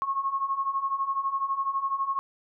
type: beating tone pair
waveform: sine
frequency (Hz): 1082 / 1094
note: C#6 / C#6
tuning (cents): -42 / -23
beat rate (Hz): 12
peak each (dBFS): -31 / -27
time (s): 0.02-2.19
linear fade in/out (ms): 0
effects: none